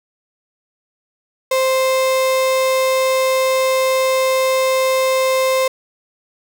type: tone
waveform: 35% pulse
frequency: 523.3 Hz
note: C5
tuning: in tune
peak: -12 dBFS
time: 1.51-5.68 s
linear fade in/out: 5 ms
effects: none